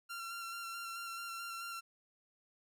sawtooth tone with vibrato, 1370 Hz, F6, 34 cents flat, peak -38 dBFS, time 0.09-1.81 s, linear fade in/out 20 ms, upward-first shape square, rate 4.6 Hz, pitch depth 16 cents each way, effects none

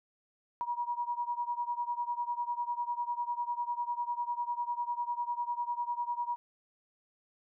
sine beating tone pair, 955 / 965 Hz, A#5 / B5, +42 / -40 cents, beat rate 10 Hz, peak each -34 / -36 dBFS, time 0.61-6.36 s, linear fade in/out 0 ms, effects none

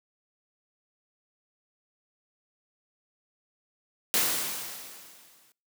white noise with exponential decay, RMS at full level -23 dBFS, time 4.14-5.52 s, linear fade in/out 0 ms, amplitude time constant 300 ms, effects noise-tail reverb RT60 0.4 s tail -25 dB re dry + high-pass 150 Hz 12 dB/octave

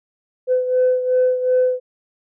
sine beating tone pair, 506 / 508.7 Hz, B4 / C5, +42 / -49 cents, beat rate 2.7 Hz, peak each -14 / -20 dBFS, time 0.47-1.8 s, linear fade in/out 50 ms, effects tanh soft clip ceiling -9 dBFS

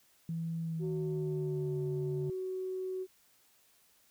sine tone with pitch glide, 164.81 to 144.31 Hz, E3 to D3, 0 to -30 cents, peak -33 dBFS, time 0.29-2.3 s, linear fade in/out 2 ms, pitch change -230 cents, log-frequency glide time 0.61-1.81 s
sine tone, 373.7 Hz, F#4, 17 cents sharp, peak -34 dBFS, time 0.79-3.07 s, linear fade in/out 50 ms
effects tanh soft clip ceiling -26 dBFS + white hiss -67 dBFS RMS until 4.1 s

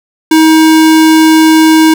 square tone, 317.4 Hz, D#4, 35 cents sharp, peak -3 dBFS, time 0.31-1.94 s, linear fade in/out 5 ms, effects none

